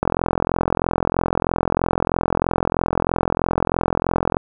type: click train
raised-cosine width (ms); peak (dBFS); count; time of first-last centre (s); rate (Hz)
1; -3; 188; 0.03-4.369; 43.1
effects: none